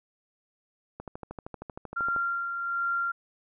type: click train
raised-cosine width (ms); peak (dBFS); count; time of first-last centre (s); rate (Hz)
1; -24; 16; 1-2.163; 12.9
type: tone with tremolo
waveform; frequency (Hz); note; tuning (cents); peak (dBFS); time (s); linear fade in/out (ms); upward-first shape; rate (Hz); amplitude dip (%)
sine; 1384; F6; -16; -25; 1.96-3.12; 10; sine; 1.3; 45
effects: none